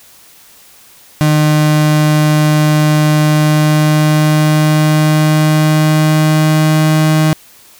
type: tone with pitch glide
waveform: 35% pulse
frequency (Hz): 152.2 to 155.94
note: D#3 to D#3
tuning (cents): -38 to +4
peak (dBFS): -6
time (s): 1.21-7.33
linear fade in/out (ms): 0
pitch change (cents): +42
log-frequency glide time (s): 3.25-7.11
effects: white hiss -42 dBFS RMS until 7.79 s